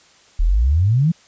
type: exponential sweep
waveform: sine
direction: up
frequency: 36.02 to 174.61 Hz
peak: -12 dBFS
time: 0.39-1.12 s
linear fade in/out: 10 ms
effects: white hiss -51 dBFS RMS until 1.27 s + resampled to 16000 Hz